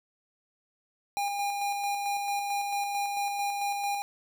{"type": "tone with tremolo", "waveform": "square", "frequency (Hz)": 808, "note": "G#5", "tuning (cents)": -48, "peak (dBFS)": -28, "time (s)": [1.17, 4.02], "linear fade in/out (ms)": 0, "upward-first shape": "square", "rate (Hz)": 4.5, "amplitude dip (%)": 30, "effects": []}